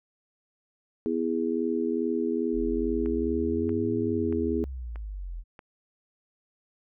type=chord; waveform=sine; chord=E major; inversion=second; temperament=just; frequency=247.2 / 329.6 / 412 Hz; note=B3 / E4 / G#4; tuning=+2 / 0 / -14 cents; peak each=-29 dBFS; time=1.06-4.64 s; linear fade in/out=0 ms
type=exponential two-way sweep; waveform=sine; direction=up then down; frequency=39.95 to 111 to 39.95 Hz; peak=-33 dBFS; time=2.52-5.44 s; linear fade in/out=50 ms; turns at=3.95 s
type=click train; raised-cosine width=0.5 ms; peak=-30 dBFS; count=5; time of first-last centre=3.06-5.592 s; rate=1.58 Hz
effects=none